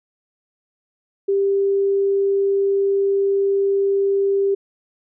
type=tone; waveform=sine; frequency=395.1 Hz; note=G4; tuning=14 cents sharp; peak=-15 dBFS; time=1.28-4.55 s; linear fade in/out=10 ms; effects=none